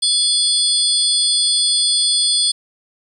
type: tone cluster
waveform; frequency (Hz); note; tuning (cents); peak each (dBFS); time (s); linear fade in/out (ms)
sine; 3420 / 4329 / 4862 / 8710; A7 / C#8 / D#8 / C#9; -50 / -42 / -41 / -31; -19; 0.02-2.52; 10
effects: 8-bit